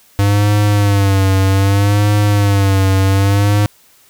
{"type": "tone with vibrato", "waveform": "square", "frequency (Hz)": 99.8, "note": "G2", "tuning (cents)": 32, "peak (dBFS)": -10, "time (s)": [0.19, 3.66], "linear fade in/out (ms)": 0, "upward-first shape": "sine", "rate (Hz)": 0.64, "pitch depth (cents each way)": 69, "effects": ["white hiss -49 dBFS RMS until 4.09 s"]}